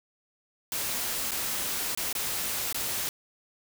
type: noise with dropouts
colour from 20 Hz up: white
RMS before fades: -31 dBFS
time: 0.72-3.09 s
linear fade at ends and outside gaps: 1 ms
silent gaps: 1.309-1.317 / 1.95-1.974 / 2.128-2.151 / 2.727-2.745 s
effects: none